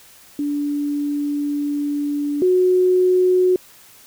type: tone pair in turn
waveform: sine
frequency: 290 / 366.3 Hz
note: D4 / F#4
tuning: -22 / -17 cents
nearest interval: major third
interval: 405 cents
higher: second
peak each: -19 / -12 dBFS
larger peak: second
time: 0.39-2.42 / 2.42-3.56 s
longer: first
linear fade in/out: 2 ms
effects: white hiss -47 dBFS RMS until 4.06 s